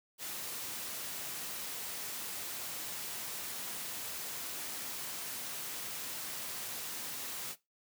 white noise, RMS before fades -41 dBFS, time 0.18-7.56 s, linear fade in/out 50 ms, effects noise-tail reverb RT60 0.2 s tail -18 dB re dry + high-pass 100 Hz 12 dB/octave

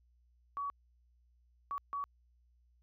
sine tone bursts at uneven times, 1131 Hz, C#6, 34 cents sharp, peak -35 dBFS, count 3, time 0.57-0.7 / 1.71-1.78 / 1.93-2.04 s, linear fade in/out 0 ms, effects added 60 Hz sine -66 dBFS peak until 2.82 s

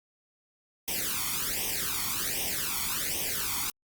white noise with flanger, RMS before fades -31 dBFS, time 0.88-3.7 s, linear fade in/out 0 ms, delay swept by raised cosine 0.34 to 0.91 ms, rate 1.3 Hz, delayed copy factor +0.85, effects Opus 48 kbps

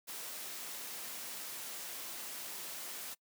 white noise, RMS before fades -44 dBFS, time 0.07-3.15 s, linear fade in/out 20 ms, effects noise-tail reverb RT60 0.1 s tail -24 dB re dry + high-pass 200 Hz 12 dB/octave

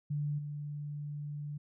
sine tone with level steps, 146.83 Hz, D3, in tune, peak -31 / -37 dBFS, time 0.1-1.58 s, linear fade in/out 10 ms, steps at 0.38 s, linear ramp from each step 10 ms, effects none

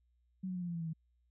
sine tone with pitch steps, 187.5 / 183.32 / 179.24 / 175.25 / 171.34 / 167.53 / 163.79 / 160.15 Hz, F#3 / F#3 / F3 / F3 / F3 / E3 / E3 / E3, +23 / -16 / +45 / +6 / -33 / +28 / -11 / -50 cents, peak -36 dBFS, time 0.43-0.934 s, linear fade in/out 10 ms, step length 63 ms, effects added 60 Hz sine -70 dBFS peak until 1.3 s

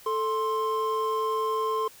triangle tone pair together, 440 / 1051.7 Hz, A4 / C6, 0 / +9 cents, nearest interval octave + minor third, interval 1509 cents, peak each -26 / -25 dBFS, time 0.06-1.88 s, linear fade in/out 5 ms, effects white hiss -51 dBFS RMS until 2 s

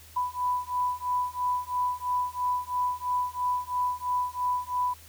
sine beating tone pair, 991 / 994 Hz, B5 / B5, +6 / +11 cents, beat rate 3 Hz, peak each -29 dBFS, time 0.16-4.94 s, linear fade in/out 10 ms, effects added 80 Hz sine -52 dBFS peak until 5.08 s + white hiss -52 dBFS RMS until 5.08 s

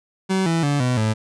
30% pulse tone with pitch steps, 190 / 165.4 / 143.99 / 125.35 / 109.13 Hz, F#3 / E3 / D3 / B2 / A2, +46 / +6 / -34 / +26 / -14 cents, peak -15 dBFS, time 0.29-1.14 s, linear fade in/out 20 ms, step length 170 ms, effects resampled to 22050 Hz

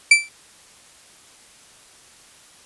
40% pulse tone with exponential decay, 2333 Hz, D7, 12 cents flat, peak -4 dBFS, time 0.11-0.29 s, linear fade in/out 5 ms, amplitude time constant 38 ms, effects white hiss -49 dBFS RMS until 2.65 s + resampled to 24000 Hz

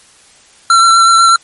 square tone with vibrato, 1353 Hz, E6, 45 cents sharp, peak -5 dBFS, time 0.7-1.36 s, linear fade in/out 2 ms, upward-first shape sine, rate 8.1 Hz, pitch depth 17 cents each way, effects white hiss -44 dBFS RMS until 1.43 s + MP3 48 kbps

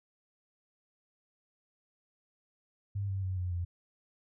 sine tone with pitch steps, 99.9 / 96.61 / 93.43 / 90.35 / 87.37 Hz, G2 / G2 / F#2 / F#2 / F2, +33 / -25 / +17 / -41 / +1 cents, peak -31 dBFS, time 2.95-3.65 s, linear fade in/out 10 ms, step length 140 ms, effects none

